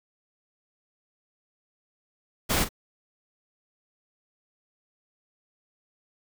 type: noise with echo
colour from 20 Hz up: pink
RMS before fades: -24 dBFS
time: 2.49-2.65 s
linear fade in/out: 20 ms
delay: 41 ms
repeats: 1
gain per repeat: -12 dB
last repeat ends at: 2.691 s
effects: none